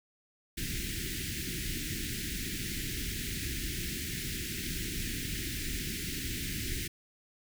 pink band-stop noise, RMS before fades -36 dBFS, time 0.57-6.88 s, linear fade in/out 10 ms, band 370 to 1700 Hz, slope 48 dB/octave, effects none

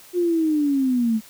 sine linear sweep, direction down, 359.9 to 214.2 Hz, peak -17 dBFS, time 0.13-1.21 s, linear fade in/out 50 ms, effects white hiss -47 dBFS RMS until 1.29 s

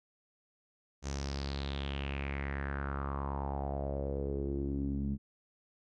sawtooth tone with low-pass filter sweep, 69.4 Hz, C#2, 3 cents sharp, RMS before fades -36 dBFS, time 1.02-5.18 s, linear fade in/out 50 ms, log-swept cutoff 6600 to 210 Hz, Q 4.9, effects none

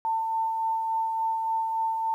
sine tone with tremolo, 896 Hz, A5, 31 cents sharp, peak -23 dBFS, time 0.05-2.14 s, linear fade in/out 0 ms, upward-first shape sine, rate 3.5 Hz, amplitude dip 30%, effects 10-bit

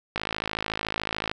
click train, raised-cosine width 0.3 ms, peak -11 dBFS, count 63, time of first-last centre 0.16-1.315 s, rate 53.7 Hz, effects none

